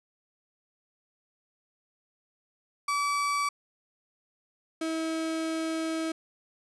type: tone pair in turn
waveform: 35% pulse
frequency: 1149 / 322.4 Hz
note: D6 / E4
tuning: -38 / -38 cents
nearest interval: octave + minor seventh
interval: 2200 cents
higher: first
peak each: -24 / -27 dBFS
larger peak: first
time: 2.88-3.49 / 4.81-6.12 s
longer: second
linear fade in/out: 5 ms
effects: resampled to 24000 Hz + 11-bit